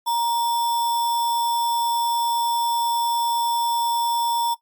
sine tone with sample-and-hold, 939 Hz, A#5, 12 cents sharp, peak -18 dBFS, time 0.06-4.55 s, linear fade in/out 20 ms, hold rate 4410 Hz, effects noise-tail reverb RT60 0.1 s tail -17 dB re dry + MP3 96 kbps

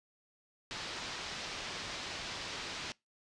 white low-pass noise, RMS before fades -42 dBFS, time 0.71-2.92 s, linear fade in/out 0 ms, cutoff 5200 Hz, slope 24 dB/octave, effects noise-tail reverb RT60 0.2 s tail -23 dB re dry + resampled to 22050 Hz

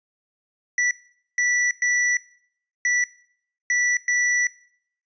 square tone bursts at uneven times, 1961 Hz, B6, 13 cents flat, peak -19 dBFS, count 6, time 0.78-0.91 / 1.38-1.71 / 1.82-2.17 / 2.85-3.04 / 3.7-3.97 / 4.08-4.47 s, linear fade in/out 2 ms, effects noise-tail reverb RT60 0.6 s tail -19 dB re dry + resampled to 16000 Hz

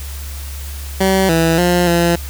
15% pulse tone with pitch steps, 191.2 / 164.4 / 176.6 / 171.1 Hz, G3 / E3 / F3 / F3, -43 / -4 / +20 / -35 cents, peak -5 dBFS, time 1-2.16 s, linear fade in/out 10 ms, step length 290 ms, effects added 70 Hz sine -25 dBFS peak until 2.29 s + white hiss -34 dBFS RMS until 2.29 s

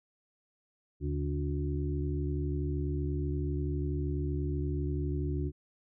harmonic tone with a mistuned harmonic, 72.3 Hz, D2, 27 cents flat, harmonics 1 / 2 / 4 / 5, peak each -32 / -35 / -38 / -39 dBFS, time 1-5.52 s, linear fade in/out 50 ms, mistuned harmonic 1, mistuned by +90 cents, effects none

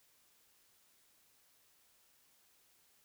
silence, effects white hiss -70 dBFS RMS until 3.04 s

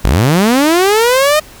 sawtooth linear sweep, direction up, 36.71 to 623 Hz, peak -4 dBFS, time 0.04-1.4 s, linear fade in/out 10 ms, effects pink hiss -37 dBFS RMS until 1.6 s

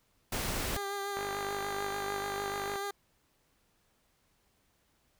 pink noise, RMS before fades -34 dBFS, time 0.32-0.77 s, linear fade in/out 5 ms
15% pulse tone with vibrato, 400 Hz, G4, 35 cents sharp, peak -28 dBFS, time 0.76-2.91 s, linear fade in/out 5 ms, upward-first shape sine, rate 6.8 Hz, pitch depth 22 cents each way
click train, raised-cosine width 0.5 ms, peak -23 dBFS, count 81, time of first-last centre 1.17-2.757 s, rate 50.4 Hz
effects pink hiss -72 dBFS RMS until 5.19 s

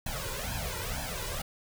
pink noise with flanger, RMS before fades -35 dBFS, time 0.06-1.42 s, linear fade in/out 5 ms, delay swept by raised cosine 1.2 to 2.07 ms, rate 2.1 Hz, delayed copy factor +1, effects none

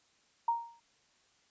sine tone with exponential decay, 932.3 Hz, A#5, in tune, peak -24 dBFS, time 0.48-0.8 s, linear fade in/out 5 ms, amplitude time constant 69 ms, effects white hiss -69 dBFS RMS until 1.5 s + resampled to 16000 Hz

